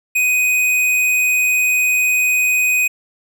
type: tone with hard clipping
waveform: sine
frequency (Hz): 2498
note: D#7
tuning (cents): +6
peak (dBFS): -14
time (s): 0.15-2.88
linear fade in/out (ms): 10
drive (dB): 15
effects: none